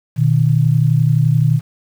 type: tone pair together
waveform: sine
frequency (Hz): 121.75 / 153.4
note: B2 / D#3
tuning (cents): -24 / -24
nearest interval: major third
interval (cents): 400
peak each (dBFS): -13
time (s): 0.16-1.61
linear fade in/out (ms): 50
effects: 7-bit